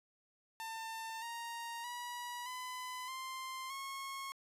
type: tone with pitch steps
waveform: sawtooth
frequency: 897 / 932.4 / 969.2 / 1007.4 / 1047.2 / 1088.5 Hz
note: A5 / A#5 / B5 / B5 / C6 / C#6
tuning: +33 / 0 / -33 / +34 / +1 / -32 cents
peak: -38 dBFS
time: 0.6-4.32 s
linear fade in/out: 0 ms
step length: 620 ms
effects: resampled to 32000 Hz